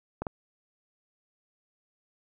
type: clicks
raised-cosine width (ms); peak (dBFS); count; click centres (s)
1; -18; 2; 0.22 / 0.268
effects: none